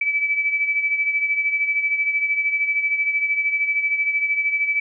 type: beating tone pair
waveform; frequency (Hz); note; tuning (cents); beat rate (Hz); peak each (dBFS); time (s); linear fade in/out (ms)
sine; 2301 / 2314; D7 / D7; -36 / -26; 13; -19 / -26; 0.01-4.8; 5
effects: none